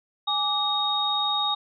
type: tone cluster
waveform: sine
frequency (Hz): 829 / 1174 / 3737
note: G#5 / D6 / A#7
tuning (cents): -3 / -1 / +4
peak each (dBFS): -28 / -30 / -24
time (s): 0.27-1.55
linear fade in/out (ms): 10
effects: none